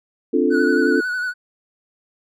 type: chord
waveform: sine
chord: D minor seventh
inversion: third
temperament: equal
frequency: 261.6 / 293.7 / 349.2 / 440 Hz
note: C4 / D4 / F4 / A4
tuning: 0 / 0 / 0 / 0 cents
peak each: -20 dBFS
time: 0.33-1.01 s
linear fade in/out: 10 ms
type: tone with vibrato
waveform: triangle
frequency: 1480 Hz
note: F#6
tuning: in tune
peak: -19 dBFS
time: 0.5-1.34 s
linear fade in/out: 50 ms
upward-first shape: sine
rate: 11 Hz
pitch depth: 36 cents each way
effects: none